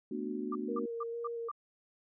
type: chord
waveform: sine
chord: B minor seventh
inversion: third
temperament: just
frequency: 222.2 / 246.9 / 296.3 / 370.4 Hz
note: A3 / B3 / D4 / F#4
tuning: +17 / 0 / +15 / +2 cents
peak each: -40 dBFS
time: 0.11-0.86 s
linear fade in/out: 5 ms
type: tone bursts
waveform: sine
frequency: 1186 Hz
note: D6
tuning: 17 cents sharp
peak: -35 dBFS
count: 5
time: 0.52-1.515 s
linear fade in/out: 5 ms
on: 31 ms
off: 210 ms
type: tone with vibrato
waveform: sine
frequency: 466.2 Hz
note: A#4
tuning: in tune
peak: -36 dBFS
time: 0.68-1.49 s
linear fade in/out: 10 ms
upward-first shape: square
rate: 2.2 Hz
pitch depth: 11 cents each way
effects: none